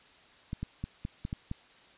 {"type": "clicks", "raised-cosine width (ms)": 5, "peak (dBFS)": -22, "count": 7, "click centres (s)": [0.531, 0.63, 0.84, 1.051, 1.251, 1.329, 1.514], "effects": ["white hiss -58 dBFS RMS until 1.97 s", "resampled to 8000 Hz"]}